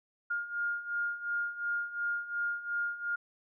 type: beating tone pair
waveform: sine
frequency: 1413 / 1415.8 Hz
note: F6 / F6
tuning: +20 / +23 cents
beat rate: 2.8 Hz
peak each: -37 / -33 dBFS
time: 0.3-3.16 s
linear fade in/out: 10 ms
effects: none